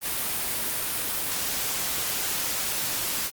white noise, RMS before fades -28 dBFS, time 0.01-3.31 s, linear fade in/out 50 ms, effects Opus 32 kbps

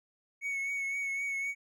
triangle tone with vibrato, 2217 Hz, C#7, in tune, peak -30 dBFS, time 0.41-1.55 s, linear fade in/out 50 ms, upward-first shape triangle, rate 3.9 Hz, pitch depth 30 cents each way, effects none

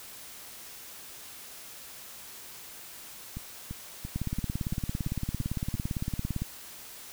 two click trains, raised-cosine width 5 ms, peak -18 / -24 dBFS, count 41 / 8, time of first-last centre 4.16-6.42 / 3.37-5.751 s, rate 17.7 / 2.94 Hz, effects white hiss -46 dBFS RMS until 7.12 s

